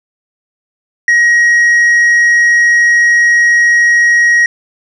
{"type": "tone with tanh clipping", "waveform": "sine", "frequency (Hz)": 1893, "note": "A#6", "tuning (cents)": 26, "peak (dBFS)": -6, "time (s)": [1.08, 4.46], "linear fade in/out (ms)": 2, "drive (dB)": 3, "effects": []}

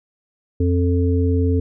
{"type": "harmonic tone", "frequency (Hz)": 88.1, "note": "F2", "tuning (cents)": 16, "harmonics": [1, 3, 5], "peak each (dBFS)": [-16, -21, -23], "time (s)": [0.6, 1.6], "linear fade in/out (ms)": 5, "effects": []}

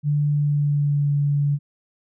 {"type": "tone with pitch glide", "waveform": "sine", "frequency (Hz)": [146.83, 143.81], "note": ["D3", "D3"], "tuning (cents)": [0, -36], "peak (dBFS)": -17, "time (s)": [0.03, 1.59], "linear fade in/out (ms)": 50, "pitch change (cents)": -36, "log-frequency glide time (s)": [0.29, 1.12], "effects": []}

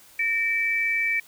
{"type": "tone pair together", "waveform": "sine", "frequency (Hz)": [1837, 2314], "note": ["A#6", "D7"], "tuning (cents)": [-26, -26], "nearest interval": "major third", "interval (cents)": 400, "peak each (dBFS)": [-28, -22], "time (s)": [0.19, 1.2], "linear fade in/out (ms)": 5, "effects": ["white hiss -52 dBFS RMS until 1.27 s"]}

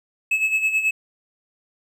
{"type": "tone with tremolo", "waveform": "triangle", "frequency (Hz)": 2591, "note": "E7", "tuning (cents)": -30, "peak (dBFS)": -14, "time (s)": [0.31, 0.91], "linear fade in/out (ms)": 5, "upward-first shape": "sine", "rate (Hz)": 9.3, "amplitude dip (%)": 65, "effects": []}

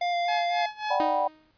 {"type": "tone with vibrato", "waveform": "square", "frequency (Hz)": 698.5, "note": "F5", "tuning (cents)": 0, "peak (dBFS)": -25, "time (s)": [0.01, 0.66], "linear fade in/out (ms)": 5, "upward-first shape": "square", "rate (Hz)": 4.1, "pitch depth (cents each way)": 10}
{"type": "tone with tremolo", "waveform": "sawtooth", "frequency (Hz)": 850, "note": "G#5", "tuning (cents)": 40, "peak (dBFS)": -23, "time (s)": [0.28, 1.03], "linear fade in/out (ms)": 5, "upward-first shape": "sine", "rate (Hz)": 3.7, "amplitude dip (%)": 90}
{"type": "chord", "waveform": "sine", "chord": "G major seventh", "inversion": "second", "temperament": "just", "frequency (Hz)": [588, 735, 784, 980], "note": ["D5", "F#5", "G5", "B5"], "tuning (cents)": [2, -12, 0, -14], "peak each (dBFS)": -28, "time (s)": [0.9, 1.28], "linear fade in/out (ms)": 10}
{"type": "tone with exponential decay", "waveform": "sawtooth", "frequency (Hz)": 311.1, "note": "D#4", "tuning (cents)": 0, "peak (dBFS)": -22, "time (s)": [1, 1.51], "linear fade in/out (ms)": 0, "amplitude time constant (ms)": 110}
{"effects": ["pink hiss -67 dBFS RMS until 1.57 s", "resampled to 11025 Hz"]}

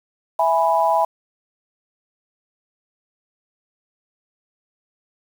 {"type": "chord", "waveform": "sine", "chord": "E major", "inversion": "none", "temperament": "equal", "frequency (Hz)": [659.3, 830.6, 987.8], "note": ["E5", "G#5", "B5"], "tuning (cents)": [0, 0, 0], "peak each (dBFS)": -19, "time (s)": [0.39, 1.05], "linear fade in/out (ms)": 5, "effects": ["7-bit"]}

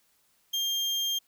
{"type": "tone", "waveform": "35% pulse", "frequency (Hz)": 3200, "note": "G7", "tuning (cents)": 35, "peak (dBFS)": -25, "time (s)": [0.53, 1.19], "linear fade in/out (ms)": 10, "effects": ["white hiss -68 dBFS RMS until 1.27 s"]}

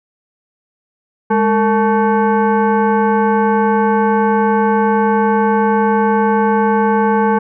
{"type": "tone with frequency modulation", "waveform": "sine", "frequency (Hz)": 207.7, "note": "G#3", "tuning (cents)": 0, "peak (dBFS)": -10, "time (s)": [1.3, 7.39], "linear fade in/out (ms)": 10, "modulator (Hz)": 663, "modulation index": 1.4, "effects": []}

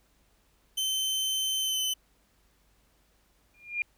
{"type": "tone with pitch glide", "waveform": "sawtooth", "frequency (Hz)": [3082, 3041], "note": ["G7", "F#7"], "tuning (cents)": [-30, 47], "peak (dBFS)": -24, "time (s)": [0.77, 1.94], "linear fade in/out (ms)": 10, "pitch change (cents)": -23, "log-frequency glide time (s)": [1.6, 1.81]}
{"type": "tone with exponential growth", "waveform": "sine", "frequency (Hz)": 2410, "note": "D7", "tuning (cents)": 44, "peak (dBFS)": -23, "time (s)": [3.54, 3.82], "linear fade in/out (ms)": 1, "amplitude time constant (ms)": 59}
{"effects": ["added 50 Hz sine -68 dBFS peak until 3.97 s", "pink hiss -68 dBFS RMS until 3.97 s"]}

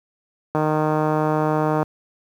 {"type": "click train", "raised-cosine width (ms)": 1, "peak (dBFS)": -7, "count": 198, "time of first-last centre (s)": [0.55, 1.829], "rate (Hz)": 154, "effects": ["high-pass 80 Hz 12 dB/octave", "8-bit"]}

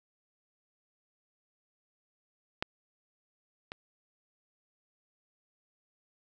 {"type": "clicks", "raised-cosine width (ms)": 0.3, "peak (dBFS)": [-14, -23], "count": 2, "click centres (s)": [2.625, 3.719], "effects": []}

